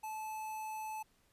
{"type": "tone with notch filter", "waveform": "square", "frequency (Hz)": 868, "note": "A5", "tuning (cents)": -24, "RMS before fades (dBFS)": -42, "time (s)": [0.03, 1.03], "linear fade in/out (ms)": 10, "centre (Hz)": 4000, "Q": 1.2, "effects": ["pink hiss -72 dBFS RMS until 1.32 s", "resampled to 32000 Hz"]}